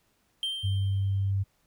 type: tone with exponential decay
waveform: triangle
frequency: 3145 Hz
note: G7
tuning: 5 cents sharp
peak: -25 dBFS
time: 0.43-1.31 s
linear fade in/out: 1 ms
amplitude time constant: 190 ms
type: tone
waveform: sine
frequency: 98 Hz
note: G2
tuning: in tune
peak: -24 dBFS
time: 0.63-1.44 s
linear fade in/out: 20 ms
effects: pink hiss -70 dBFS RMS until 1.66 s